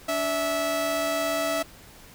sawtooth tone pair together, 288.7 / 654.5 Hz, D4 / E5, -30 / -13 cents, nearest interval octave + major second, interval 1417 cents, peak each -28 / -21 dBFS, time 0.08-1.63 s, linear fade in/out 10 ms, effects pink hiss -49 dBFS RMS until 2.14 s

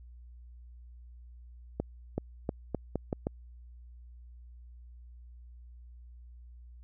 accelerating click train, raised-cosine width 2 ms, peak -17 dBFS, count 7, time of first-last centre 1.8-3.269 s, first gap 380 ms, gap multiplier 0.82, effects added 60 Hz sine -48 dBFS peak until 6.83 s

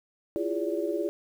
sine tone cluster, 333.7 / 352.3 / 410.6 / 575 Hz, E4 / F4 / G#4 / D5, +21 / +15 / -20 / -37 cents, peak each -31 / -33 / -32 / -33 dBFS, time 0.36-1.09 s, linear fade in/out 0 ms, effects 9-bit

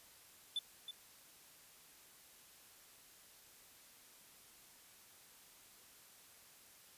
triangle tone with echo, 3503 Hz, A7, 8 cents flat, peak -34 dBFS, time 0.56-0.59 s, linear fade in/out 2 ms, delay 320 ms, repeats 1, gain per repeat -9 dB, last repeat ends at 0.91 s, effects white hiss -62 dBFS RMS until 6.97 s + resampled to 32000 Hz

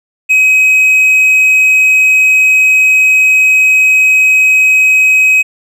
triangle tone, 2535 Hz, D#7, 32 cents sharp, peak -3 dBFS, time 0.29-5.43 s, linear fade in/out 20 ms, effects none

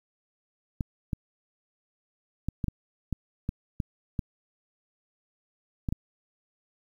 clicks, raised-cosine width 5 ms, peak -16 dBFS, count 11, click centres 0.808 / 1.132 / 2.486 / 2.642 / 2.683 / 3.127 / 3.491 / 3.802 / 4.192 / 5.888 / 5.925 s, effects 9-bit

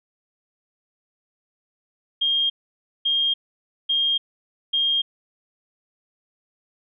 sine tone bursts, 3223 Hz, G7, 47 cents sharp, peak -18 dBFS, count 4, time 2.21-5.02 s, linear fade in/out 10 ms, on 290 ms, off 550 ms, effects none

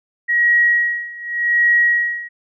sine tone with tremolo, 1902 Hz, A#6, 34 cents sharp, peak -10 dBFS, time 0.28-2.29 s, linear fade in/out 20 ms, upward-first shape sine, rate 0.86 Hz, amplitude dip 90%, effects none

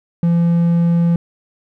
triangle tone, 170.1 Hz, F3, 45 cents flat, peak -9 dBFS, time 0.23-1.16 s, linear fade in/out 2 ms, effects none

